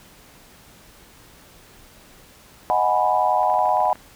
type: chord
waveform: sine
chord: G# minor seventh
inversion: second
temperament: equal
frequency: 622.3 / 740 / 830.6 / 987.8 Hz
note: D#5 / F#5 / G#5 / B5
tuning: 0 / 0 / 0 / 0 cents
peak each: -24 / -20 / -22 / -22 dBFS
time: 2.7-3.93 s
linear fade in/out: 0 ms
type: clicks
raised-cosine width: 0.5 ms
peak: -26 dBFS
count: 11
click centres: 3.432 / 3.5 / 3.54 / 3.589 / 3.656 / 3.69 / 3.771 / 3.804 / 3.855 / 3.9 / 3.956 s
effects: pink hiss -49 dBFS RMS until 4.15 s